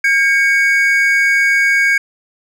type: tone pair together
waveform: triangle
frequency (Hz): 1613.4 / 2233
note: G6 / C#7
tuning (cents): +49 / +12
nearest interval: tritone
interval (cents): 563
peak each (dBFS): -11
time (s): 0.04-1.98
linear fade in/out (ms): 5
effects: none